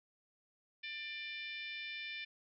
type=harmonic tone with a mistuned harmonic; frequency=594 Hz; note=D5; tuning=20 cents sharp; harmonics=3 / 4 / 5 / 6 / 7 / 8 / 9; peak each=-49 / -44 / -52 / -49 / -58 / -60 / -59 dBFS; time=0.83-2.25 s; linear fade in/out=10 ms; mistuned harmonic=9; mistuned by=-23 cents; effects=none